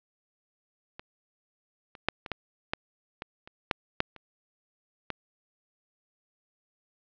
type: clicks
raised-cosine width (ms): 0.3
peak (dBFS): -24 / -30 / -7 / -22 / -14 / -11 / -19 / -29 / -8 / -7 / -29 / -15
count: 12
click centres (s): 0.995 / 1.952 / 2.086 / 2.262 / 2.317 / 2.735 / 3.221 / 3.475 / 3.712 / 4.004 / 4.163 / 5.103
effects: low-pass 4000 Hz 12 dB/octave